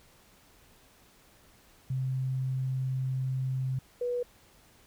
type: tone pair in turn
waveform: sine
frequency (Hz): 130.81 / 488.1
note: C3 / B4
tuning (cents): 0 / -20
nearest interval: octave + major seventh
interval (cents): 2280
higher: second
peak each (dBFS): -28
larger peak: neither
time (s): 1.9-3.79 / 4.01-4.23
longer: first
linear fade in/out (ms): 5
effects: pink hiss -60 dBFS RMS until 4.86 s